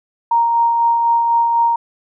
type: tone with tremolo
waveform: sine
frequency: 932.3 Hz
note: A#5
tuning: in tune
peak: -10 dBFS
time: 0.31-1.76 s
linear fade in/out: 5 ms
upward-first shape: sine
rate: 4 Hz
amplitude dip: 30%
effects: none